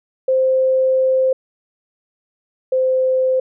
sine tone pair in turn, 522 / 518.1 Hz, C5 / C5, -4 / -17 cents, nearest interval unison, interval 13 cents, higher first, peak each -12 / -13 dBFS, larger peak first, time 0.28-1.33 / 2.72-3.4 s, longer first, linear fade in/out 5 ms, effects none

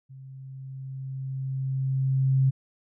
sine tone with level ramp, 133.3 Hz, C3, 33 cents sharp, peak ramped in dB -42 to -17 dBFS, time 0.09-2.51 s, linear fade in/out 20 ms, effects none

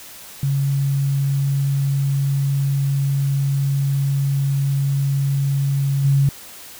sine tone with level steps, 138.59 Hz, C#3, in tune, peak -16 / -12 dBFS, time 0.43-6.29 s, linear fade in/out 2 ms, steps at 6.04 s, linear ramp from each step 10 ms, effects white hiss -39 dBFS RMS until 6.79 s

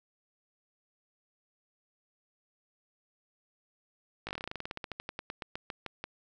slowing click train, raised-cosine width 0.3 ms, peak -21 dBFS, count 26, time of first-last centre 4.27-6.04 s, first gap 18 ms, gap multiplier 1.1, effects none

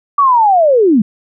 sine linear sweep, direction down, 1163 to 193.1 Hz, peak -6 dBFS, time 0.18-1.02 s, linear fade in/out 5 ms, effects none

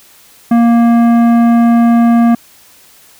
sine tone with tanh clipping, 234 Hz, A#3, 7 cents sharp, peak -7 dBFS, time 0.51-2.35 s, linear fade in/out 5 ms, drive 13 dB, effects white hiss -43 dBFS RMS until 3.19 s

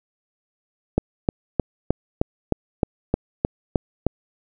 click train, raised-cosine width 2 ms, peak -4 dBFS, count 11, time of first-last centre 0.98-4.066 s, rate 3.24 Hz, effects none

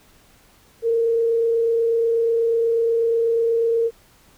sine tone with frequency modulation, 460.1 Hz, A#4, 23 cents flat, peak -16 dBFS, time 0.82-3.91 s, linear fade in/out 50 ms, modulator 28.2 Hz, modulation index 0.24, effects pink hiss -54 dBFS RMS until 4.37 s

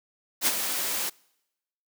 white noise with ADSR envelope, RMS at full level -21 dBFS, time 0.41-1.1 s, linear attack 59 ms, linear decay 38 ms, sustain -8 dB, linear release 16 ms, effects noise-tail reverb RT60 0.9 s tail -26 dB re dry + high-pass 200 Hz 12 dB/octave

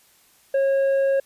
sine tone with tanh clipping, 545 Hz, C#5, 29 cents flat, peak -18 dBFS, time 0.54-1.2 s, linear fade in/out 5 ms, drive 5 dB, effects white hiss -57 dBFS RMS until 1.25 s + resampled to 32000 Hz

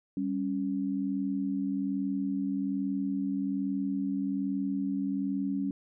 sine tone pair together, 196 / 277.2 Hz, G3 / C#4, 0 / 0 cents, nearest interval tritone, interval 600 cents, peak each -32 / -30 dBFS, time 0.17-5.71 s, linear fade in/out 2 ms, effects none

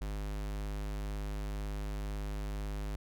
square tone, 51 Hz, G#1, 31 cents flat, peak -36 dBFS, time 0.01-2.96 s, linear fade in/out 5 ms, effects none

